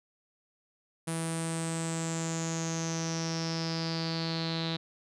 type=tone with low-pass filter sweep; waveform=sawtooth; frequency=163.9 Hz; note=E3; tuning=10 cents flat; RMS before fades=-33 dBFS; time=1.07-4.77 s; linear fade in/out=10 ms; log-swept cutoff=9700 to 3900 Hz; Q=8.7; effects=none